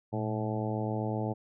harmonic tone with a mistuned harmonic, 107.8 Hz, A2, 35 cents flat, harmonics 1 / 2 / 3 / 4 / 5 / 6 / 7 / 8, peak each -33 / -36 / -38 / -39 / -40 / -41 / -41 / -42 dBFS, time 0.12-1.34 s, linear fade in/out 20 ms, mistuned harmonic 1, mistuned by +120 cents, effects none

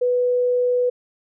sine tone, 493.9 Hz, B4, in tune, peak -16 dBFS, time 0.01-0.9 s, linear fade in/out 10 ms, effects none

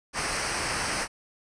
pink noise with comb filter, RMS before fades -29 dBFS, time 0.13-1.08 s, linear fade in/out 50 ms, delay 0.28 ms, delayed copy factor -0.65, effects resampled to 22050 Hz

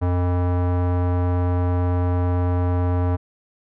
square tone with low-pass filter, 89.1 Hz, F2, 35 cents sharp, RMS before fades -20 dBFS, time 0.01-3.17 s, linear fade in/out 20 ms, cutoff 1000 Hz, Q 1.2, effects none

